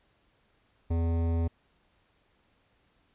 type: tone with hard clipping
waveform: sine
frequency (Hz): 83.4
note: E2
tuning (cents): +21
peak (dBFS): -27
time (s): 0.9-1.48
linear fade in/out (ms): 10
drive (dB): 15
effects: pink hiss -69 dBFS RMS until 3.14 s + resampled to 8000 Hz